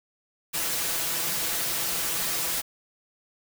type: noise with comb filter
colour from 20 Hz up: white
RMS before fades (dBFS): -28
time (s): 0.53-2.62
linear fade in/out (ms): 20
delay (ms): 6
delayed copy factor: +0.6
effects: none